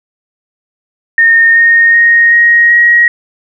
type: tone with pitch steps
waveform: sine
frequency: 1834 / 1848.9 / 1863.9 / 1879 / 1894.3 Hz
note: A#6 / A#6 / A#6 / A#6 / A#6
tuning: -29 / -15 / -1 / +13 / +27 cents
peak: -3 dBFS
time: 1.18-3.08 s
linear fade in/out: 2 ms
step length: 380 ms
effects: none